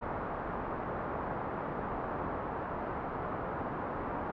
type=low-pass noise; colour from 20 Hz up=white; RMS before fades=-37 dBFS; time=0.01-4.32 s; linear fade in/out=20 ms; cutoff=1200 Hz; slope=24 dB/octave; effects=none